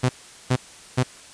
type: tone bursts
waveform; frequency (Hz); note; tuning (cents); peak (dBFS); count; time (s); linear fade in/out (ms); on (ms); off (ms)
sawtooth; 127.2; C3; -48; -13; 3; 0.03-1.033; 10; 61; 410
effects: white hiss -45 dBFS RMS until 1.33 s + resampled to 22050 Hz